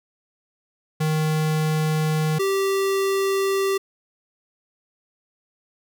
square tone pair in turn, 155.7 / 390.1 Hz, D#3 / G4, +2 / -8 cents, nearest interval octave + major third, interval 1590 cents, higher second, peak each -20 dBFS, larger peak neither, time 1-2.39 / 2.39-3.78 s, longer neither, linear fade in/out 10 ms, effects none

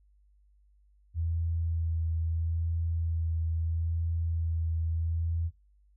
sine tone with vibrato, 82.41 Hz, E2, in tune, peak -27 dBFS, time 1.14-5.51 s, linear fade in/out 50 ms, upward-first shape sine, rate 0.76 Hz, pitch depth 16 cents each way, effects noise-tail reverb RT60 0.2 s tail -24 dB re dry + added 50 Hz sine -60 dBFS peak until 5.96 s

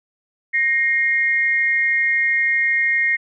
sine tone pair together, 1864.7 / 2132 Hz, A#6 / C7, 0 / +32 cents, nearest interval major second, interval 232 cents, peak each -18 dBFS, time 0.53-3.17 s, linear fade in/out 20 ms, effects none

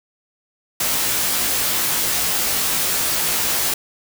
white noise with comb filter, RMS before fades -20 dBFS, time 0.8-3.74 s, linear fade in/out 5 ms, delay 18 ms, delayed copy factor +0.9, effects none

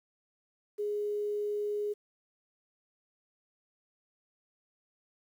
sine tone, 415.3 Hz, G#4, in tune, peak -30 dBFS, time 0.78-1.94 s, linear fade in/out 20 ms, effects 10-bit

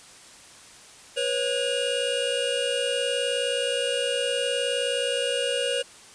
square tone cluster, 487.7 / 547 / 2845 Hz, B4 / C#5 / F7, -22 / -23 / +31 cents, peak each -29 dBFS, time 1.16-5.83 s, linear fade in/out 20 ms, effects white hiss -48 dBFS RMS until 6.14 s + resampled to 22050 Hz

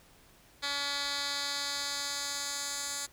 10% pulse tone with band-pass filter sweep, 283.7 Hz, C#4, 40 cents sharp, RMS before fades -35 dBFS, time 0.62-3.07 s, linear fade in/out 20 ms, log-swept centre 3700 to 7400 Hz, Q 1.5, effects pink hiss -60 dBFS RMS until 3.12 s

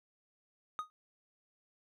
triangle tone with exponential decay, 1244.5 Hz, D#6, in tune, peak -29 dBFS, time 0.79-0.9 s, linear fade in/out 0 ms, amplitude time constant 23 ms, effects none

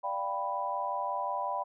sine chord, G dominant seventh, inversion second, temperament equal, 587.3 / 698.5 / 784 / 987.8 Hz, D5 / F5 / G5 / B5, 0 / 0 / 0 / 0 cents, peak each -38 / -39 / -36 / -33 dBFS, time 0.03-1.64 s, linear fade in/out 20 ms, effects none

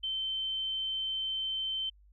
sine tone, 3093 Hz, G7, 24 cents flat, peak -31 dBFS, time 0.03-1.9 s, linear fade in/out 10 ms, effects added 50 Hz sine -57 dBFS peak until 2.12 s

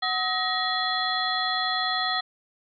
sine tone cluster, 743 / 1274 / 1888 / 3387 / 4115 Hz, F#5 / D#6 / A#6 / G#7 / C8, +7 / +41 / +22 / +33 / -30 cents, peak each -30 dBFS, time 0.02-2.21 s, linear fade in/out 10 ms, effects none

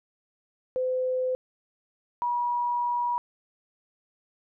sine tone pair in turn, 511 / 964.6 Hz, C5 / B5, -41 / -41 cents, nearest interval major seventh, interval 1100 cents, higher second, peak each -24 dBFS, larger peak neither, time 0.76-1.35 / 2.22-3.18 s, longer second, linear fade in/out 0 ms, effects none

